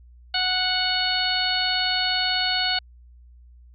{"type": "harmonic tone with a mistuned harmonic", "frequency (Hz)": 738, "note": "F#5", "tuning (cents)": -5, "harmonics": [1, 2, 3, 4, 5, 6], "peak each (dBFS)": [-29, -28, -31, -27, -30, -25], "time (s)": [0.34, 2.79], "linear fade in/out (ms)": 5, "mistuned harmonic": 6, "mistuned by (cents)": -18, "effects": ["added 60 Hz sine -46 dBFS peak until 3.74 s"]}